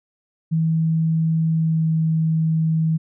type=tone with pitch glide; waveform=sine; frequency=161.5 to 160.29 Hz; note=E3 to E3; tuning=-35 to -48 cents; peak=-16 dBFS; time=0.51-2.98 s; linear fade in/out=20 ms; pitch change=-13 cents; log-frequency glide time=1.52-1.88 s; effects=none